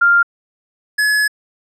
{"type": "tone pair in turn", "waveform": ["sine", "square"], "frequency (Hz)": [1396.9, 1699.1], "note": ["F6", "G#6"], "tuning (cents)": [0, 39], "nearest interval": "minor third", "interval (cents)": 339, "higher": "second", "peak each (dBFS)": [-8, -13], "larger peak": "first", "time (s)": [[0.01, 0.23], [0.98, 1.28]], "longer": "second", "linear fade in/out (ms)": 10, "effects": ["low-pass 11000 Hz 12 dB/octave"]}